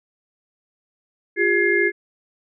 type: tone cluster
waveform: sine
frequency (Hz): 351.6 / 404.1 / 1689 / 2116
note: F4 / G#4 / G#6 / C7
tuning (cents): +12 / -47 / +29 / +19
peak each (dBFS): -21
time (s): 1.36-1.92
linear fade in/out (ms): 50
effects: none